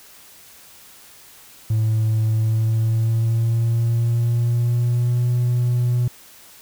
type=tone with pitch glide; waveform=triangle; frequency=110 to 122.05 Hz; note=A2 to B2; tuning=0 to -20 cents; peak=-13 dBFS; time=1.7-6.08 s; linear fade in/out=5 ms; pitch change=+180 cents; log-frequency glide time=2.28-5.27 s; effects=tanh soft clip ceiling -11 dBFS + white hiss -46 dBFS RMS until 6.61 s